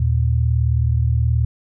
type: tone pair together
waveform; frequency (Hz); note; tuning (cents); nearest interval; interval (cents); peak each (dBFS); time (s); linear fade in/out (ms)
sine; 77.95 / 116.8; D#2 / A#2; +4 / +4; perfect fifth; 700; -17; 0-1.45; 5
effects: none